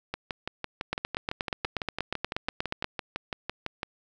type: two click trains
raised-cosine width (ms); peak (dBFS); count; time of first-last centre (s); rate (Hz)
0.3; -12 / -15; 17 / 23; 0.93-2.844 / 0.14-3.831; 8.36 / 5.96
effects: none